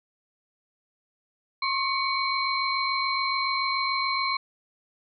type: tone cluster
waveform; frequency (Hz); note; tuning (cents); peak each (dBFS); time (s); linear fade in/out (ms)
sine; 1073 / 1120 / 2245 / 4121; C6 / C#6 / C#7 / C8; +43 / +18 / +21 / -27; -27 / -36 / -29 / -30; 1.62-4.37; 5
effects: none